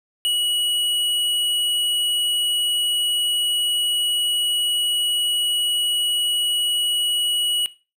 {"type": "tone", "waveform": "square", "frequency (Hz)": 2922, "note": "F#7", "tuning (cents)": -22, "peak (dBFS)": -19, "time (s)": [0.25, 7.66], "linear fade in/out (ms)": 0, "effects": ["noise-tail reverb RT60 0.3 s tail -17 dB re dry"]}